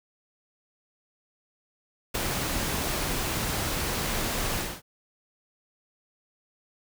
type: noise with ADSR envelope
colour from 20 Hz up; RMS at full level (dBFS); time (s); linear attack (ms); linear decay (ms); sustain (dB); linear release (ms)
pink; -25; 2.14-4.82; 14; 3; -4; 240
effects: none